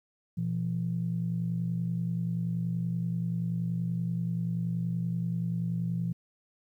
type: tone pair together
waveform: sine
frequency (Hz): 120.3 / 170.77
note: B2 / F3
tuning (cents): -45 / -39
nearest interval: tritone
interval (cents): 606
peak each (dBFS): -32 / -29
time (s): 0.37-6.13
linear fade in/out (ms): 10
effects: tanh soft clip ceiling -20 dBFS + 11-bit